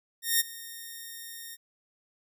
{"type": "tone with ADSR envelope", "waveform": "5% pulse", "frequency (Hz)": 1842, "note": "A#6", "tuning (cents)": -21, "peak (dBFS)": -10, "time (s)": [0.22, 1.57], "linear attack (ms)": 180, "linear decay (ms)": 22, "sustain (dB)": -20, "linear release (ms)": 34, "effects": []}